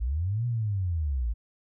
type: linear two-way sweep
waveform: sine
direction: up then down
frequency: 52.1 to 122.6 to 52.1 Hz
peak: -25 dBFS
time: 0-1.34 s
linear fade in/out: 20 ms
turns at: 0.46 s
effects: none